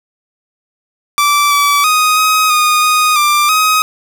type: tone with pitch steps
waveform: sawtooth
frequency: 1165 / 1151 / 1248 / 1262 / 1231 / 1241 / 1185 / 1261 Hz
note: D6 / D6 / D#6 / D#6 / D#6 / D#6 / D6 / D#6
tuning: -14 / -35 / +5 / +24 / -19 / -5 / +15 / +23 cents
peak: -5 dBFS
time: 1.18-3.82 s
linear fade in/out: 0 ms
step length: 330 ms
effects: none